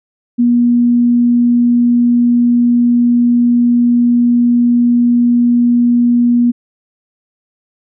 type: tone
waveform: sine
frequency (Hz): 240.3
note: B3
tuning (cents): -47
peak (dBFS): -7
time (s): 0.38-6.52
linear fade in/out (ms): 20
effects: none